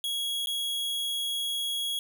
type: tone with dropouts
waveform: 45% pulse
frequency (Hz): 3322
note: G#7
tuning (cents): 0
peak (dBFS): -28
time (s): 0.04-1.99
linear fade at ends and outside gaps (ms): 1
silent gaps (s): 0.46-0.471
effects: none